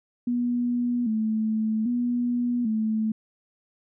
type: tone with vibrato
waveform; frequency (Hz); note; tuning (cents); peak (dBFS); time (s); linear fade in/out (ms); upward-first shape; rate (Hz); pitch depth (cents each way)
sine; 230.3; A#3; -21; -22; 0.27-3.12; 5; square; 0.63; 90
effects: none